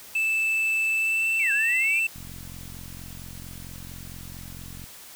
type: tone with pitch glide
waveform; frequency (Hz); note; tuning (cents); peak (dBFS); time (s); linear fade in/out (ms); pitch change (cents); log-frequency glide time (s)
triangle; 2637 to 2666; E7 to E7; 0 to +19; -20; 0.15-2.07; 5; +19; 0.96-1.28
type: linear two-way sweep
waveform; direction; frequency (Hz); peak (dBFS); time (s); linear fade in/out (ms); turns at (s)
sine; down then up; 2431 to 1600 to 2431; -25; 1.39-2; 10; 1.52
type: click train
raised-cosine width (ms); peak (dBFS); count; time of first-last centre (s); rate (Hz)
5; -30; 120; 2.16-4.84; 44.4
effects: white hiss -45 dBFS RMS until 5.15 s